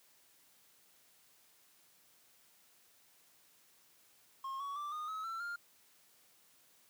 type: tone with pitch steps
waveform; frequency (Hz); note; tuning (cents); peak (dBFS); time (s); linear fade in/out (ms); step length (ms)
triangle; 1074 / 1122.8 / 1173.9 / 1227.3 / 1283.1 / 1341.5 / 1402.5; C6 / C#6 / D6 / D#6 / E6 / E6 / F6; +45 / +22 / -1 / -24 / -47 / +30 / +7; -37; 4.44-5.56; 5; 160
effects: white hiss -67 dBFS RMS until 6.89 s + high-pass 100 Hz 12 dB/octave